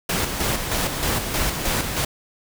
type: noise with tremolo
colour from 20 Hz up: pink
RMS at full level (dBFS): -22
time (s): 0.09-2.05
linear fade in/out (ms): 5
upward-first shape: square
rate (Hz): 3.2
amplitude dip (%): 45
effects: none